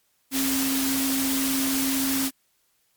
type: tone in noise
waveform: sine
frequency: 268.8 Hz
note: C4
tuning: 47 cents sharp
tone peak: -24 dBFS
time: 0.31-2.31 s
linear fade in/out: 50 ms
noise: white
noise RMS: -27 dBFS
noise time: 0.31-2.31 s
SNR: 0 dB
effects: white hiss -68 dBFS RMS until 2.96 s + MP3 96 kbps